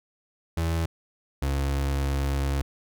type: tone pair in turn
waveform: 35% pulse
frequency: 82.41 / 69.14 Hz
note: E2 / C#2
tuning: 0 / -4 cents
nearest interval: minor third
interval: 304 cents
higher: first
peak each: -22 dBFS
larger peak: neither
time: 0.57-0.86 / 1.42-2.62 s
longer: second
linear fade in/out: 5 ms
effects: none